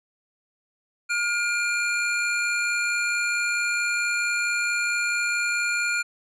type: tone pair together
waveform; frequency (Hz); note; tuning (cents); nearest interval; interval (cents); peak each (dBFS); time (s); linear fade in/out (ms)
square; 1422.3 / 2392; F6 / D7; +31 / +31; major sixth; 900; -26; 1.09-6.03; 20
effects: resampled to 22050 Hz